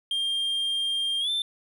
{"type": "tone with pitch glide", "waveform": "triangle", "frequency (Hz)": [3200, 3551], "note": ["G7", "A7"], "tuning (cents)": [35, 15], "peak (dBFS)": -23, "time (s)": [0.11, 1.42], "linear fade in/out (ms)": 2, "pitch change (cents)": 180, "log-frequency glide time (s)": [1.2, 1.3], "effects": []}